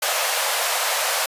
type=high-pass noise; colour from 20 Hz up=pink; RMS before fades=-22 dBFS; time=0.02-1.26 s; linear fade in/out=5 ms; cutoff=530 Hz; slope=48 dB/octave; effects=resampled to 32000 Hz